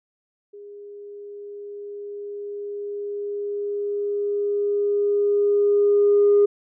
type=tone with level ramp; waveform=sine; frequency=408.6 Hz; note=G#4; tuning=28 cents flat; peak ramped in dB=-38 to -11 dBFS; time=0.53-6.46 s; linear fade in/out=10 ms; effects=tanh soft clip ceiling -9 dBFS